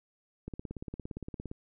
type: click train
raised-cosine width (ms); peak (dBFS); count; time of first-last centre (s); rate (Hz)
3; -26; 19; 0.48-1.514; 17.4
effects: none